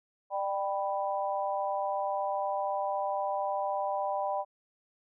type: chord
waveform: sine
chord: G major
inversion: second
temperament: equal with one note detuned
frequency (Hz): 597.3 / 784 / 987.8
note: D5 / G5 / B5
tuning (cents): +29 / 0 / 0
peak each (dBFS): -33 / -32 / -35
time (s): 0.3-4.45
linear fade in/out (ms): 50
effects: none